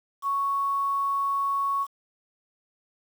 sine tone with quantisation, 1110 Hz, C#6, 2 cents sharp, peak -23 dBFS, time 0.22-1.87 s, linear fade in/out 50 ms, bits 8, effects none

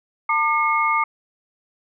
sine tone cluster, 901 / 1200 / 2167 Hz, A5 / D6 / C#7, +41 / +37 / -40 cents, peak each -23 / -19 / -22 dBFS, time 0.29-1.04 s, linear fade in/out 5 ms, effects none

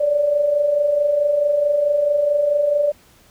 sine tone pair together, 561 / 585.6 Hz, C#5 / D5, +21 / -5 cents, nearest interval minor second, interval 74 cents, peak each -24 / -15 dBFS, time 0-2.92 s, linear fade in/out 10 ms, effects pink hiss -52 dBFS RMS until 3.3 s

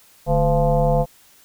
sine tone with frequency modulation, 326.3 Hz, E4, 18 cents flat, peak -14 dBFS, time 0.26-1.06 s, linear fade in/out 50 ms, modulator 181 Hz, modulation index 2.4, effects white hiss -52 dBFS RMS until 1.44 s

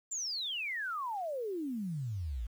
sine exponential sweep, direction down, 7430 to 52 Hz, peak -34 dBFS, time 0.11-2.47 s, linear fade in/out 10 ms, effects 10-bit

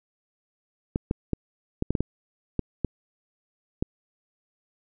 clicks, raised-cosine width 3 ms, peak -11 dBFS, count 10, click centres 0.959 / 1.111 / 1.333 / 1.824 / 1.906 / 1.952 / 2.006 / 2.593 / 2.847 / 3.825 s, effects none

